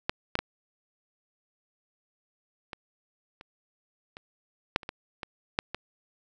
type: clicks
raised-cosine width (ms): 0.3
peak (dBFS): -9 / -9 / -11 / -21 / -29 / -26 / -6 / -27 / -18 / -19 / -8 / -17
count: 12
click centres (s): 0.095 / 0.354 / 0.39 / 2.732 / 3.411 / 4.169 / 4.761 / 4.832 / 4.891 / 5.232 / 5.589 / 5.746
effects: none